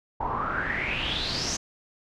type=noise with low-pass filter sweep; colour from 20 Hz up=pink; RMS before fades=-29 dBFS; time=0.2-1.57 s; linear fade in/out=10 ms; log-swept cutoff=870 to 6400 Hz; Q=7.9; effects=none